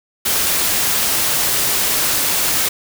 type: noise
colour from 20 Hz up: white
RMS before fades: -17 dBFS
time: 0.25-2.69 s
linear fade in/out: 10 ms
effects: none